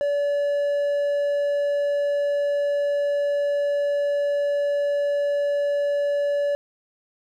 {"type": "tone", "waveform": "triangle", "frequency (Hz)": 574, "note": "D5", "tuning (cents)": -40, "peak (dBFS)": -18, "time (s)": [0.01, 6.55], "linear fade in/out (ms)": 0, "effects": []}